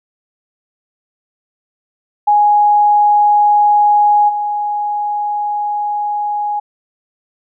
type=tone with level steps; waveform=sine; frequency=830.6 Hz; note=G#5; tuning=in tune; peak=-7 / -15 dBFS; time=2.27-6.6 s; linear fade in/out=10 ms; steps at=4.28 s; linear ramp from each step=20 ms; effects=none